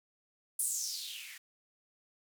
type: noise with band-pass filter sweep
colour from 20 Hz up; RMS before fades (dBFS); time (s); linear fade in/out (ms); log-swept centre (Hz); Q
violet; -38; 0.59-1.38; 5; 10000 to 1800; 5.2
effects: none